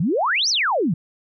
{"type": "exponential two-way sweep", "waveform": "sine", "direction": "up then down", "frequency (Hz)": [142.9, 6160, 142.9], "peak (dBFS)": -17, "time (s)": [0, 0.94], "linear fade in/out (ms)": 5, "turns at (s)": 0.49, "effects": []}